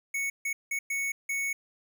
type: tone bursts at uneven times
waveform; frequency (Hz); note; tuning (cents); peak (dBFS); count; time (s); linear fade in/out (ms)
square; 2217; C#7; 0; -29; 5; 0.14-0.3 / 0.45-0.53 / 0.71-0.79 / 0.9-1.12 / 1.29-1.53; 5
effects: none